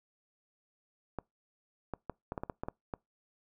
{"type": "clicks", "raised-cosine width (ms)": 1, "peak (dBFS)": -22, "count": 10, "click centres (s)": [1.187, 1.937, 2.097, 2.321, 2.378, 2.435, 2.498, 2.635, 2.685, 2.938], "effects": ["noise-tail reverb RT60 0.2 s tail -26 dB re dry"]}